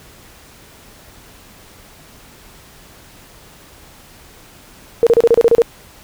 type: tone bursts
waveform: sine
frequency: 466.2 Hz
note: A#4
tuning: in tune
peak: -6 dBFS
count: 9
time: 5.03-5.619 s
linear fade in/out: 0 ms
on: 37 ms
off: 32 ms
effects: pink hiss -43 dBFS RMS until 6.03 s